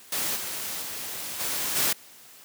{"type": "noise with level steps", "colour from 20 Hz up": "white", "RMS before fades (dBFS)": [-28, -33, -35, -29, -24], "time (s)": [0.12, 1.93], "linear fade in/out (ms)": 5, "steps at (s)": [0.35, 0.81, 1.39, 1.75], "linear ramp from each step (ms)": 20, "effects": ["white hiss -50 dBFS RMS until 2.44 s", "high-pass 100 Hz 12 dB/octave"]}